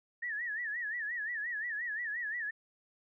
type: tone with vibrato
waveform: sine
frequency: 1809 Hz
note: A6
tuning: 48 cents sharp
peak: -34 dBFS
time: 0.22-2.51 s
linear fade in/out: 10 ms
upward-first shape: sine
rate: 5.7 Hz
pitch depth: 140 cents each way
effects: none